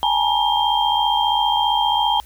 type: tone cluster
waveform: sine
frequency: 819 / 874 / 957 / 3187 Hz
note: G#5 / A5 / A#5 / G7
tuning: -24 / -12 / +45 / +28 cents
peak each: -21 dBFS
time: 0.03-2.2 s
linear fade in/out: 0 ms
effects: added 60 Hz sine -43 dBFS peak until 2.25 s + white hiss -50 dBFS RMS until 2.25 s

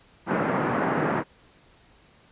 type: band-pass noise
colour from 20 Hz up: pink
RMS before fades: -25 dBFS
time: 0.26-1.24 s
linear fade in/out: 50 ms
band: 150 to 1700 Hz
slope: 24 dB/octave
effects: pink hiss -57 dBFS RMS until 2.31 s + resampled to 8000 Hz

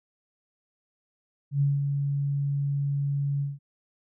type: tone with ADSR envelope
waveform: sine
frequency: 141.2 Hz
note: C#3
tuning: 32 cents sharp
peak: -19 dBFS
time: 1.51-3.59 s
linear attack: 100 ms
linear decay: 190 ms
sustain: -5 dB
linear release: 180 ms
effects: none

